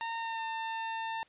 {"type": "tone with pitch glide", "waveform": "sawtooth", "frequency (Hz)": [916, 899.7], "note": ["A#5", "A5"], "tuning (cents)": [-31, 38], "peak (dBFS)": -30, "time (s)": [0.01, 1.23], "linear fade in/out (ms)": 0, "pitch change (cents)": -31, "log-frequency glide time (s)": [0.18, 0.44], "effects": ["white hiss -65 dBFS RMS until 1.28 s", "resampled to 8000 Hz"]}